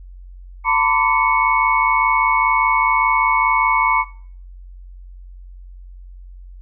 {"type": "tone cluster", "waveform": "sine", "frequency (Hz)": [905, 1010, 1152, 2211], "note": ["A5", "B5", "D6", "C#7"], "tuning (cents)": [48, 39, -34, -5], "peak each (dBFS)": [-18, -18, -20, -18], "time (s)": [0.64, 4.05], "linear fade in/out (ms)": 50, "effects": ["noise-tail reverb RT60 0.5 s tail -21 dB re dry", "added 45 Hz sine -35 dBFS peak until 6.61 s"]}